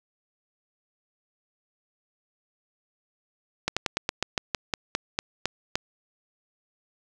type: slowing click train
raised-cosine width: 0.2 ms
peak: -7 dBFS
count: 13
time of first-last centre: 3.68-5.755 s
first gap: 86 ms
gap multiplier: 1.12
effects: none